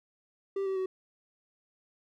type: tone with pitch steps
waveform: triangle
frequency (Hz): 392 / 383.9 / 376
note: G4 / G4 / F#4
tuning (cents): 0 / -36 / +28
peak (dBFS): -27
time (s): 0.56-0.86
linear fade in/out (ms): 5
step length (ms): 100
effects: none